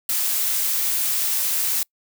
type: noise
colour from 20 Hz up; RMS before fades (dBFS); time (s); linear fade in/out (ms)
blue; -22; 0.09-1.83; 2
effects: noise-tail reverb RT60 0.1 s tail -26 dB re dry